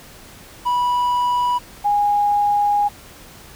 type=tone pair in turn; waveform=triangle / sine; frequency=980 / 821.7 Hz; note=B5 / G#5; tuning=-14 / -19 cents; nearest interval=minor third; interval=305 cents; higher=first; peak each=-14 dBFS; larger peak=neither; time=0.65-1.59 / 1.84-2.89 s; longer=second; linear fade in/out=20 ms; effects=pink hiss -42 dBFS RMS until 3.55 s